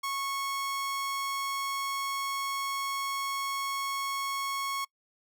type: tone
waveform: sawtooth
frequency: 1100 Hz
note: C#6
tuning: 14 cents flat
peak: -27 dBFS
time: 0.03-4.85 s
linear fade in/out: 10 ms
effects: noise-tail reverb RT60 0.1 s tail -25 dB re dry